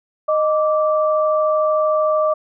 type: tone pair together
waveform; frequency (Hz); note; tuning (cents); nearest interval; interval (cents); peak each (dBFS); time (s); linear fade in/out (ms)
sine; 619 / 1167.8; D#5 / D6; -9 / -10; major seventh; 1099; -15 / -20; 0.28-2.34; 10
effects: none